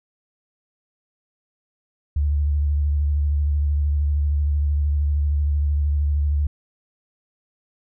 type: tone with vibrato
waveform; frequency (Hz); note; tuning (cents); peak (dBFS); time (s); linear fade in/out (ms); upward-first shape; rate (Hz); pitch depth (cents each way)
sine; 73; D2; -10; -17; 2.16-6.47; 5; sine; 13; 39
effects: none